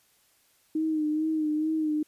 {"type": "tone with vibrato", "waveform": "sine", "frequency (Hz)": 310, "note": "D#4", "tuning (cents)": -6, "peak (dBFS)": -24, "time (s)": [0.75, 2.03], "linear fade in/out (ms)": 5, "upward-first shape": "sine", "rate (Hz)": 2.3, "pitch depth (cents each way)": 42, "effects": ["white hiss -65 dBFS RMS until 2.07 s", "resampled to 32000 Hz"]}